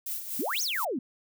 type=noise with tremolo; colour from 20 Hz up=violet; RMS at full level=-33 dBFS; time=0.06-0.85 s; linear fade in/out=5 ms; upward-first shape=sine; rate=4.2 Hz; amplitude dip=60%
type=exponential two-way sweep; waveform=sine; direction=up then down; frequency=220 to 6780 to 220 Hz; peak=-28 dBFS; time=0.39-0.99 s; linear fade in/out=5 ms; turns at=0.62 s
effects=none